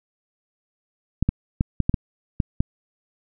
clicks, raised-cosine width 5 ms, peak -6 dBFS, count 8, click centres 1.226 / 1.29 / 1.609 / 1.803 / 1.895 / 1.942 / 2.402 / 2.605 s, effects none

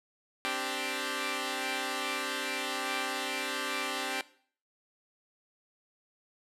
5% pulse chord, C suspended second, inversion none, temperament equal, 261.6 / 293.7 / 392 Hz, C4 / D4 / G4, 0 / 0 / 0 cents, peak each -25 dBFS, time 0.45-4.21 s, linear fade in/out 0 ms, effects noise-tail reverb RT60 0.5 s tail -18 dB re dry + low-pass 11000 Hz 12 dB/octave

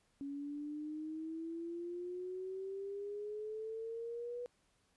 sine exponential sweep, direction up, 278.2 to 490 Hz, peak -40 dBFS, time 0.21-4.46 s, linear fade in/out 0 ms, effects pink hiss -75 dBFS RMS until 4.96 s + resampled to 24000 Hz

